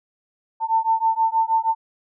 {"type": "beating tone pair", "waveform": "sine", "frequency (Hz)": [894, 900.3], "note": ["A5", "A5"], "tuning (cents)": [27, 39], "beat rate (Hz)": 6.3, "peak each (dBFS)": -20, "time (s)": [0.6, 1.75], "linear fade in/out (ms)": 50, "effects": []}